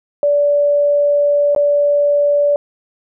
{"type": "tone with dropouts", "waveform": "sine", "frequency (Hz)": 579, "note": "D5", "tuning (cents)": -25, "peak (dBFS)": -10, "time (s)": [0.23, 2.56], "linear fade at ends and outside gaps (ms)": 1, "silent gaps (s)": [1.549, 1.562], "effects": []}